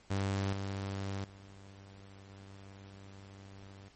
sawtooth tone with level steps, 98 Hz, G2, in tune, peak -27 / -32 / -48 / -46 dBFS, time 0.1-3.89 s, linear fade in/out 10 ms, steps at 0.53 / 1.24 / 2.29 s, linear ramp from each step 2 ms, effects pink hiss -63 dBFS RMS until 3.95 s + MP3 32 kbps

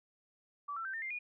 sine tone with pitch steps, 1153 / 1339.8 / 1557 / 1809.3 / 2102 / 2443 Hz, D6 / E6 / G6 / A6 / C7 / D#7, -32 / +28 / -12 / +48 / +7 / -32 cents, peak -37 dBFS, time 0.68-1.19 s, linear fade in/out 10 ms, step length 85 ms, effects none

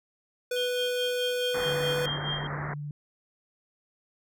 square tone, 493.9 Hz, B4, in tune, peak -28 dBFS, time 0.51-2.06 s, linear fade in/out 5 ms
sine tone with tremolo, 3198 Hz, G7, 34 cents sharp, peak -29 dBFS, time 0.56-2.47 s, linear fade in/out 5 ms, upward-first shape sine, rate 4.7 Hz, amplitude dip 80%
white low-pass noise, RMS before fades -36 dBFS, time 1.54-2.74 s, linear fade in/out 5 ms, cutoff 2000 Hz, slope 96 dB/octave
sine tone with vibrato, 146.83 Hz, D3, in tune, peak -33 dBFS, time 1.66-2.91 s, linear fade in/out 2 ms, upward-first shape square, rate 17 Hz, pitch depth 10 cents each way
effects none

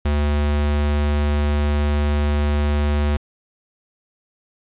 square tone, 73.42 Hz, D2, in tune, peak -17 dBFS, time 0.05-3.17 s, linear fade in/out 5 ms, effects resampled to 8000 Hz + 8-bit

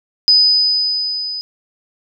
sine tone with level ramp, 4995 Hz, D#8, 6 cents sharp, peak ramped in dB -6 to -22 dBFS, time 0.28-1.41 s, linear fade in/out 0 ms, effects none

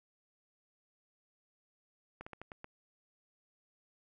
slowing click train, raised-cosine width 0.5 ms, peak -30 dBFS, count 6, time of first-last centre 2.21-2.644 s, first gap 55 ms, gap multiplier 1.23, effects none

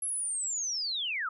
sine linear sweep, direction down, 11170 to 1199 Hz, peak -30 dBFS, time 0.02-1.29 s, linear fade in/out 5 ms, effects none

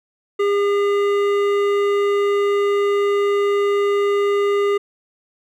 sine tone with hard clipping, 404.8 Hz, G#4, 44 cents flat, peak -17 dBFS, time 0.39-4.78 s, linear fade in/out 10 ms, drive 12 dB, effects none

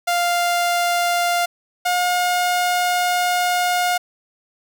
sawtooth tone pair in turn, 698.5 / 715.7 Hz, F5 / F5, 0 / +42 cents, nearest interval unison, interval 42 cents, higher second, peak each -13 dBFS, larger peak neither, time 0.07-1.46 / 1.85-3.98 s, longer second, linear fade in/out 10 ms, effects none

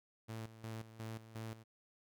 sawtooth tone with tremolo, 111.7 Hz, A2, 27 cents sharp, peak -39 dBFS, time 0.28-1.64 s, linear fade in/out 20 ms, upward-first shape square, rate 2.8 Hz, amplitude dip 75%, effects none

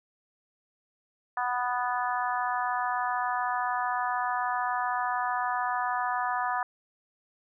harmonic tone, 246.9 Hz, B3, in tune, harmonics 3 / 4 / 5 / 6 / 7, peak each -31 / -31 / -33 / -37 / -36 dBFS, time 1.37-6.63 s, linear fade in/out 2 ms, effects none

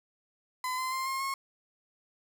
35% pulse tone with pitch steps, 1015 / 1032.1 / 1049.6 / 1067.3 / 1085.3 Hz, B5 / C6 / C6 / C6 / C#6, +47 / -24 / +5 / +34 / -37 cents, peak -29 dBFS, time 0.64-1.34 s, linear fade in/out 2 ms, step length 140 ms, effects none

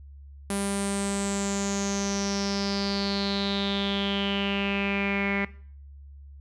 sawtooth tone with low-pass filter sweep, 198.9 Hz, G3, 25 cents sharp, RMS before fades -28 dBFS, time 0.5-5.45 s, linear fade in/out 2 ms, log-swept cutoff 10000 to 2100 Hz, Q 7.7, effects noise-tail reverb RT60 0.5 s tail -19 dB re dry + added 70 Hz sine -43 dBFS peak until 6.4 s

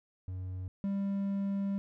triangle tone pair in turn, 92.5 / 197.82 Hz, F#2 / G3, 0 / +16 cents, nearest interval octave + minor second, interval 1316 cents, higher second, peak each -34 / -28 dBFS, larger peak second, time 0.28-0.68 / 0.84-1.78 s, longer second, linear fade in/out 0 ms, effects none

